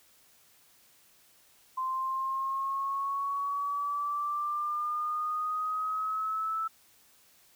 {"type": "exponential sweep", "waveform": "sine", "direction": "up", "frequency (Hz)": [1038, 1318.5], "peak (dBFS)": -29, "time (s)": [1.77, 6.68], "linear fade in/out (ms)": 10, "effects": ["white hiss -62 dBFS RMS until 7.55 s"]}